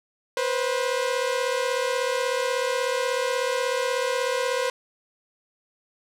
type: tone pair together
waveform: sawtooth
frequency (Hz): 489.2 / 525.6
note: B4 / C5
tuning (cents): -16 / +8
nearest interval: minor second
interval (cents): 124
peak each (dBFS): -22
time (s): 0.37-4.7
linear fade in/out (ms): 2
effects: low-pass 9000 Hz 12 dB/octave + 9-bit